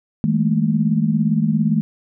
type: tone cluster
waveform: sine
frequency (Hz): 160.4 / 207.7 / 225.2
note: E3 / G#3 / A3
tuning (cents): -47 / 0 / +40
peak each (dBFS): -19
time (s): 0.24-1.81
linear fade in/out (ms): 0
effects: none